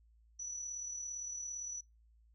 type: tone with amplitude modulation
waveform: sine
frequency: 5920 Hz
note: F#8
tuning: in tune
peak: -38 dBFS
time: 0.39-1.81 s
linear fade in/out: 10 ms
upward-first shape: sine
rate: 37.6 Hz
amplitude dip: 40%
effects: noise-tail reverb RT60 0.2 s tail -24 dB re dry + added 56 Hz sine -63 dBFS peak until 2.34 s